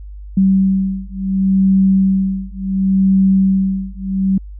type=beating tone pair; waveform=sine; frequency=191.5 / 192.2 Hz; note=G3 / G3; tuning=-40 / -34 cents; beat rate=0.7 Hz; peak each=-14 dBFS; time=0.37-4.38 s; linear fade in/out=5 ms; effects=added 50 Hz sine -29 dBFS peak until 4.59 s

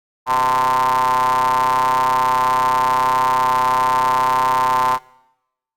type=ring-modulated tone; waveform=square; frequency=65.41 Hz; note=C2; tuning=in tune; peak=-12 dBFS; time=0.26-4.99 s; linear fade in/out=50 ms; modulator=965 Hz; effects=noise-tail reverb RT60 0.9 s tail -22 dB re dry + Opus 48 kbps

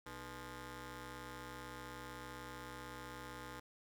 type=ring-modulated tone; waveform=10% pulse; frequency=184.2 Hz; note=F#3; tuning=7 cents flat; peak=-36 dBFS; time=0.06-3.6 s; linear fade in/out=5 ms; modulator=678 Hz; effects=none

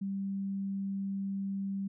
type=tone; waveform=sine; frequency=196 Hz; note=G3; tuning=in tune; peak=-32 dBFS; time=0.01-1.88 s; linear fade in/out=10 ms; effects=none

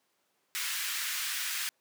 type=high-pass noise; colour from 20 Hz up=pink; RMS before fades=-34 dBFS; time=0.55-1.69 s; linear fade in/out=0 ms; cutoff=1500 Hz; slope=24 dB/octave; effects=pink hiss -74 dBFS RMS until 1.8 s + high-pass 300 Hz 12 dB/octave

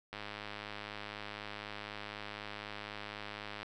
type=click train; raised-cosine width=0.3 ms; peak=-26 dBFS; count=365; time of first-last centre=0.13-3.63 s; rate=104 Hz; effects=none

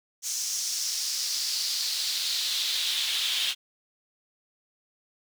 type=noise with high-pass filter sweep; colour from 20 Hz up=brown; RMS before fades=-29 dBFS; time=0.22-3.55 s; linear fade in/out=50 ms; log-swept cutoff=6200 to 3200 Hz; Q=3.3; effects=none

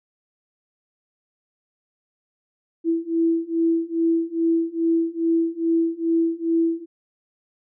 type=beating tone pair; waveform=sine; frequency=329.6 / 332 Hz; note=E4 / E4; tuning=0 / +12 cents; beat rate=2.4 Hz; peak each=-22 / -21 dBFS; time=2.84-6.86 s; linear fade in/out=50 ms; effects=none

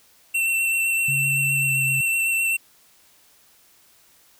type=tone with vibrato; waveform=square; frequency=2700 Hz; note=E7; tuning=41 cents sharp; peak=-20 dBFS; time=0.34-2.57 s; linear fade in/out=10 ms; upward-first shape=triangle; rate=7.8 Hz; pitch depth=20 cents each way
type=tone with pitch glide; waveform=sine; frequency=138.59 to 134.96 Hz; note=C#3 to C#3; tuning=0 to -46 cents; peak=-26 dBFS; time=1.08-2.01 s; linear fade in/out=5 ms; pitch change=-46 cents; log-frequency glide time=1.61-1.74 s
effects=white hiss -56 dBFS RMS until 4.39 s

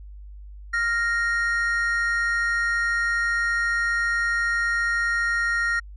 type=tone pair together; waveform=triangle; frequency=1396.9 / 1864.7 Hz; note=F6 / A#6; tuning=0 / 0 cents; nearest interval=perfect fourth; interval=500 cents; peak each=-23 / -21 dBFS; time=0.73-5.8 s; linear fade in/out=10 ms; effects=added 50 Hz sine -38 dBFS peak until 5.96 s + resampled to 24000 Hz

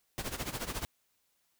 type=noise with tremolo; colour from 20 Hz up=pink; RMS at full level=-35 dBFS; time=0.18-0.85 s; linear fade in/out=0 ms; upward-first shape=sine; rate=14 Hz; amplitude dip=80%; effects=white hiss -75 dBFS RMS until 1.59 s

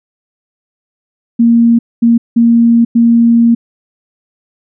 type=tone bursts at uneven times; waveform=sine; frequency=233.1 Hz; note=A#3; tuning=in tune; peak=-4 dBFS; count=4; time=1.39-1.79 / 2.02-2.18 / 2.36-2.85 / 2.95-3.55 s; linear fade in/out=10 ms; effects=none

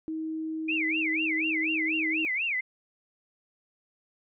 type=tone; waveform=sine; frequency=317.4 Hz; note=D#4; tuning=35 cents sharp; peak=-30 dBFS; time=0.08-2.25 s; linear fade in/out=0 ms
type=tone with vibrato; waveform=sine; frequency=2360 Hz; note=D7; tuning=8 cents sharp; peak=-26 dBFS; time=0.68-2.61 s; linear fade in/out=10 ms; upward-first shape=sine; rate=4.1 Hz; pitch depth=290 cents each way
effects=none

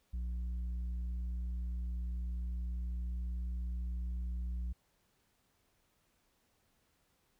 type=tone with tanh clipping; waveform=triangle; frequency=60.1 Hz; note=B1; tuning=46 cents flat; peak=-36 dBFS; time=0.13-4.73 s; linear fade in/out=10 ms; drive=9 dB; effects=pink hiss -75 dBFS RMS until 7.39 s

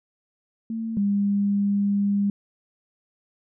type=tone pair in turn; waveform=sine; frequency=225.1 / 201.5 Hz; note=A3 / G3; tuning=+40 / +48 cents; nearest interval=major second; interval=192 cents; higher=first; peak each=-26 / -19 dBFS; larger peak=second; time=0.7-0.97 / 0.97-2.3 s; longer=second; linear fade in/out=2 ms; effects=none

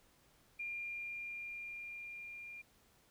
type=tone with level ramp; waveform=sine; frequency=2400 Hz; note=D7; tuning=37 cents sharp; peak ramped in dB=-39 to -47 dBFS; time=0.59-2.62 s; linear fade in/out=10 ms; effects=pink hiss -69 dBFS RMS until 3.1 s

